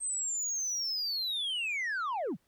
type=linear sweep; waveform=sine; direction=down; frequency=8390 to 120.3 Hz; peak=-28 dBFS; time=0-2.37 s; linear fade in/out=50 ms; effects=tanh soft clip ceiling -30 dBFS + pink hiss -73 dBFS RMS until 2.47 s